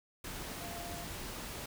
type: tone in noise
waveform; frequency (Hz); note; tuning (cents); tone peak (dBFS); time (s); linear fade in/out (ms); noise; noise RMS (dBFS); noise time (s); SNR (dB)
sine; 691; F5; -19; -46; 0.6-1.04; 5; pink; -43; 0.24-1.66; -6
effects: none